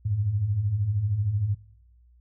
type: beating tone pair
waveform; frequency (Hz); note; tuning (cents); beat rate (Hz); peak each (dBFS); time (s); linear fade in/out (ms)
sine; 92.5 / 105.5; F#2 / G#2; 0 / +28; 13; -31 / -23; 0.05-1.55; 10
effects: noise-tail reverb RT60 1.0 s tail -25 dB re dry + added 60 Hz sine -54 dBFS peak until 2.2 s